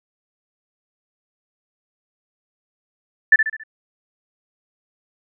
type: tone with echo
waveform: sine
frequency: 1760 Hz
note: A6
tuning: in tune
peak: -6 dBFS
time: 3.32-3.36 s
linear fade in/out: 5 ms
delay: 69 ms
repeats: 4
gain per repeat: -7 dB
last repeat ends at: 3.636 s
effects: none